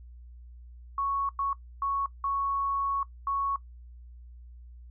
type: tone bursts at uneven times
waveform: sine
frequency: 1108.7 Hz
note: C#6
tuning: in tune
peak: -26 dBFS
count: 5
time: 0.98-1.29 / 1.39-1.53 / 1.82-2.06 / 2.24-3.03 / 3.27-3.56 s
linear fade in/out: 2 ms
effects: noise-tail reverb RT60 0.1 s tail -19 dB re dry + added 60 Hz sine -45 dBFS peak until 4.9 s